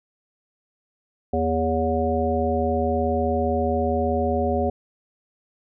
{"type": "harmonic tone with a mistuned harmonic", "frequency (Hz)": 80.5, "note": "E2", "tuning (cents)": -41, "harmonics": [1, 3, 5, 7, 9], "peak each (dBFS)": [-26, -26, -26, -26, -26], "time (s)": [1.33, 4.7], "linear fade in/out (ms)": 5, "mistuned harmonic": 5, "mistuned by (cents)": 20, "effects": []}